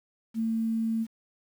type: tone with quantisation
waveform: sine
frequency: 224.8 Hz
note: A3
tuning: 37 cents sharp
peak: -25 dBFS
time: 0.34-1.07 s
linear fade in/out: 50 ms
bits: 9
effects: none